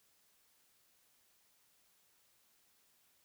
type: silence
effects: white hiss -72 dBFS RMS until 3.24 s